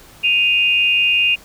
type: tone pair together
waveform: sine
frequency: 2495 / 2800 Hz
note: D#7 / F7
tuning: +4 / +4 cents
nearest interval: major second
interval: 200 cents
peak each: -15 dBFS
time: 0.23-1.36 s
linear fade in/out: 20 ms
effects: pink hiss -44 dBFS RMS until 1.44 s